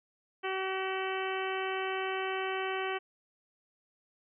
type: harmonic tone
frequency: 380.4 Hz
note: F#4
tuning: 48 cents sharp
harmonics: 1 / 2 / 3 / 4 / 5 / 6 / 7 / 8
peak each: -35 / -38 / -40 / -41 / -42 / -43 / -43 / -44 dBFS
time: 0.43-2.99 s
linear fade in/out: 20 ms
effects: none